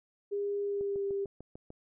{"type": "tone with pitch glide", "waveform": "sine", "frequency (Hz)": [405, 396.7], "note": ["G#4", "G4"], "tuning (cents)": [-43, 21], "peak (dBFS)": -30, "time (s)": [0.31, 1.26], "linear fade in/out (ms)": 20, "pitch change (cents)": -36, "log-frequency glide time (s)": [0.63, 1.06]}
{"type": "click train", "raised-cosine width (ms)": 2, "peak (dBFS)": -33, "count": 7, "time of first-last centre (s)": [0.81, 1.704], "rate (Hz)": 6.71}
{"effects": []}